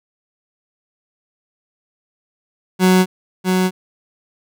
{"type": "tone with echo", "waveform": "30% pulse", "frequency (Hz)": 185, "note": "F#3", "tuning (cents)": 0, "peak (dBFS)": -7, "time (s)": [2.79, 3.06], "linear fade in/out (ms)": 50, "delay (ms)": 650, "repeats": 1, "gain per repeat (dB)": -4, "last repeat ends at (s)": 3.71, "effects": []}